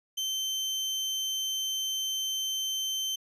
30% pulse tone, 3100 Hz, G7, 20 cents flat, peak -26 dBFS, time 0.17-3.16 s, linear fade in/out 10 ms, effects resampled to 32000 Hz

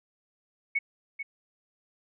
sine tone with echo, 2214 Hz, C#7, 3 cents flat, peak -23 dBFS, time 0.75-0.79 s, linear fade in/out 10 ms, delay 440 ms, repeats 1, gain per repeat -9 dB, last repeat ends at 1.23 s, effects none

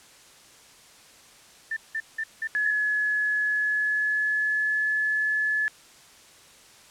sine tone bursts, 1781 Hz, A6, 21 cents sharp, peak -26 dBFS, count 5, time 1.71-2.71 s, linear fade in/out 5 ms, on 56 ms, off 180 ms
sine tone with pitch glide, 1700 to 1718.8 Hz, G#6 to A6, +40 to -41 cents, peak -22 dBFS, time 2.55-5.68 s, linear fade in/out 0 ms, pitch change +19 cents, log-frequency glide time 3.44-4.9 s
effects white hiss -52 dBFS RMS until 6.9 s + low-pass 9000 Hz 12 dB/octave

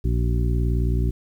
harmonic tone with a mistuned harmonic, 59 Hz, A#1, 22 cents sharp, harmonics 1 / 2 / 3 / 4 / 5 / 6, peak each -20 / -24 / -31 / -34 / -34 / -34 dBFS, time 0.04-1.11 s, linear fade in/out 10 ms, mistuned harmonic 6, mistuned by +95 cents, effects 9-bit

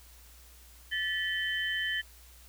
sine tone cluster, 1755 / 1937 / 3073 Hz, A6 / B6 / G7, -5 / -34 / -35 cents, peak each -32 / -36 / -34 dBFS, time 0.91-2.02 s, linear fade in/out 20 ms, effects added 60 Hz sine -54 dBFS peak until 2.48 s + white hiss -57 dBFS RMS until 2.48 s

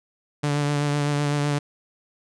sawtooth tone with vibrato, 145.5 Hz, D3, 16 cents flat, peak -17 dBFS, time 0.43-1.59 s, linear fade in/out 10 ms, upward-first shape triangle, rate 7.9 Hz, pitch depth 26 cents each way, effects resampled to 22050 Hz

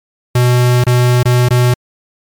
square tone with dropouts, 123.47 Hz, B2, in tune, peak -8 dBFS, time 0.35-1.74 s, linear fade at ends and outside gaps 5 ms, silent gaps 0.84-0.866 / 1.231-1.254 / 1.487-1.506 s, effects MP3 96 kbps

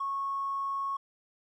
triangle tone, 1100 Hz, C#6, 14 cents flat, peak -26 dBFS, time 0-0.97 s, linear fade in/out 10 ms, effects tanh soft clip ceiling -28 dBFS

